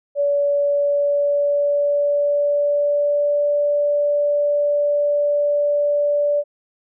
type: tone with pitch glide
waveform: sine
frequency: 572 to 582.3 Hz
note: D5 to D5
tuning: -46 to -15 cents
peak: -15 dBFS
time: 0.15-6.44 s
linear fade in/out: 50 ms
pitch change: +31 cents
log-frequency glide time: 0.37-3.48 s
effects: none